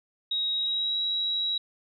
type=tone with pitch glide; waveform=sine; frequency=3800 to 3869 Hz; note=A#7 to B7; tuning=+33 to -36 cents; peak=-25 dBFS; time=0.31-1.58 s; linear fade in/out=5 ms; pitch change=+31 cents; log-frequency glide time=0.53-0.97 s; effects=none